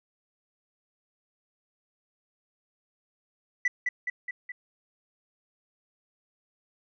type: tone with echo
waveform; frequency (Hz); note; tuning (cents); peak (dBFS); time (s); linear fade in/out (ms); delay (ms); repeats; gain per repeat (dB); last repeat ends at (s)
sine; 1975.5; B6; 0; -19; 3.65-3.68; 5; 210; 4; -4; 4.52
effects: tanh soft clip ceiling -20 dBFS